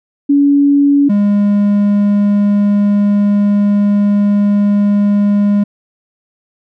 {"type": "tone pair in turn", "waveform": ["sine", "triangle"], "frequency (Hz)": [283.6, 204.1], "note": ["C#4", "G#3"], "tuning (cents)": [40, -30], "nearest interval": "tritone", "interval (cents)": 570, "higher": "first", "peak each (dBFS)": -6, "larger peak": "neither", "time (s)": [[0.29, 1.09], [1.09, 5.64]], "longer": "second", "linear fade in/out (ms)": 10, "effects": []}